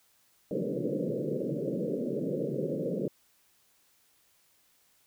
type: band-pass noise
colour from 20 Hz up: white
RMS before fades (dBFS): -32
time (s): 0.51-3.08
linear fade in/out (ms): 2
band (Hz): 130 to 560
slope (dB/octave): 96
effects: white hiss -67 dBFS RMS until 5.06 s